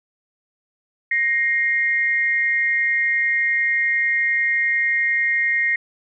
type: tone pair together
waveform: sine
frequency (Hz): 1871.3 / 2120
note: A#6 / C7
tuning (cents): +6 / +22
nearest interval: major second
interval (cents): 216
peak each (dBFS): -19 / -20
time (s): 1.11-5.76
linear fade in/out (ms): 5
effects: none